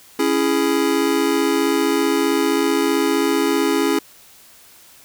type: chord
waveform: square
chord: C# minor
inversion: none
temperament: just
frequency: 277.2 / 332.6 / 415.8 Hz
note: C#4 / E4 / G#4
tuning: 0 / +16 / +2 cents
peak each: -21 dBFS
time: 0.19-3.99 s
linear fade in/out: 5 ms
effects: white hiss -47 dBFS RMS until 5.04 s